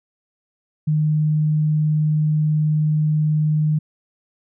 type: tone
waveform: sine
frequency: 153.1 Hz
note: D#3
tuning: 28 cents flat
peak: -15 dBFS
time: 0.87-3.79 s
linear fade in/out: 10 ms
effects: none